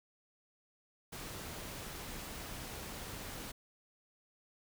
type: noise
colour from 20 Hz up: pink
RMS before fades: -45 dBFS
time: 1.12-3.52 s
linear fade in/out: 10 ms
effects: none